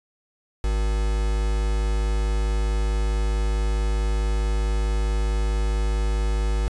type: tone with quantisation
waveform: triangle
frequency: 52.3 Hz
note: G#1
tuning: 13 cents sharp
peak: -18 dBFS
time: 0.64-6.68 s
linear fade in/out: 0 ms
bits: 5
effects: resampled to 22050 Hz